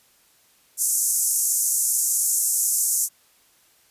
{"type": "band-pass noise", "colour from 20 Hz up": "pink", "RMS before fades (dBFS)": -22, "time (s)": [0.77, 3.09], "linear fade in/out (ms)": 50, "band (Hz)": [6400, 13000], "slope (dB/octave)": 48, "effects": ["white hiss -59 dBFS RMS until 3.9 s", "resampled to 32000 Hz"]}